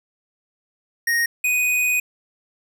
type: tone pair in turn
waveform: square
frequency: 1864.7 / 2489 Hz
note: A#6 / D#7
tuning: 0 / 0 cents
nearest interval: perfect fourth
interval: 500 cents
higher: second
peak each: -18 dBFS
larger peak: neither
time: 1.07-1.26 / 1.44-2 s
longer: second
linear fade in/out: 5 ms
effects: none